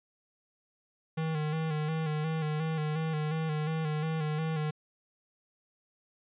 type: tone with vibrato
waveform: square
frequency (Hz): 156.1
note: D#3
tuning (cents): +6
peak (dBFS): -30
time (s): 1.17-4.71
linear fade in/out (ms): 10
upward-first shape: square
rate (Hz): 2.8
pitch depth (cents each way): 41
effects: resampled to 8000 Hz